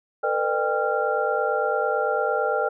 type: tone cluster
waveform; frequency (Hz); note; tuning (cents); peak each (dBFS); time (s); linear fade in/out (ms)
sine; 453.1 / 502 / 602 / 796 / 1383; A#4 / B4 / D5 / G5 / F6; -49 / +28 / +43 / +26 / -17; -27; 0.23-2.69; 10
effects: none